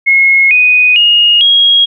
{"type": "tone with pitch steps", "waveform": "sine", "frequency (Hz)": [2167, 2489, 2859, 3285], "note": ["C#7", "D#7", "F7", "G#7"], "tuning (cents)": [-40, 0, 40, -20], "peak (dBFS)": -4, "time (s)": [0.06, 1.86], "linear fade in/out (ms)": 20, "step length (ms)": 450, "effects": []}